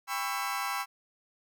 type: chord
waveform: 30% pulse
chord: C# half-diminished seventh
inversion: second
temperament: just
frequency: 798.3 / 997.9 / 1108.7 / 1330.5 Hz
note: G5 / B5 / C#6 / E6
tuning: +31 / +18 / 0 / +16 cents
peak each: -34 dBFS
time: 0.07-0.86 s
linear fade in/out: 50 ms
effects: none